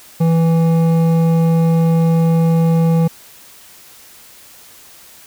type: tone with hard clipping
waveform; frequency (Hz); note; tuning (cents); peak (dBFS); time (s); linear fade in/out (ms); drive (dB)
sine; 164.81; E3; 0; -12; 0.2-3.08; 10; 10
effects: white hiss -42 dBFS RMS until 5.26 s